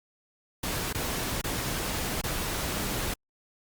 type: noise with dropouts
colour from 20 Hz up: pink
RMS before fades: -31 dBFS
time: 0.63-3.14 s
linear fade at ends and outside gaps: 5 ms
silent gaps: 0.928-0.946 / 1.415-1.44 / 2.215-2.237 s
effects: Opus 48 kbps